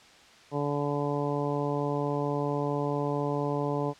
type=harmonic tone; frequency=144.4 Hz; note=D3; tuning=29 cents flat; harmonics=1 / 2 / 3 / 4 / 5 / 6 / 7; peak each=-32 / -33 / -32 / -35 / -39 / -37 / -38 dBFS; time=0.51-3.94 s; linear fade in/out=50 ms; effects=white hiss -54 dBFS RMS until 3.99 s + low-pass 5000 Hz 12 dB/octave